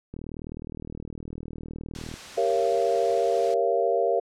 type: click train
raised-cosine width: 3 ms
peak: -24 dBFS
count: 80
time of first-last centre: 0.14-2.14 s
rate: 39.5 Hz
type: noise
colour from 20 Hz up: white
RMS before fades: -40 dBFS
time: 1.95-3.54 s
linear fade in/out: 0 ms
type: chord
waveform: sine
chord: G half-diminished seventh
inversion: none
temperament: equal with one note detuned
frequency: 392 / 466.2 / 554.4 / 683.7 Hz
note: G4 / Bb4 / Db5 / F5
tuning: 0 / 0 / 0 / -37 cents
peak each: -28 / -25 / -27 / -25 dBFS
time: 2.37-4.2 s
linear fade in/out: 10 ms
effects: low-pass 6000 Hz 12 dB/octave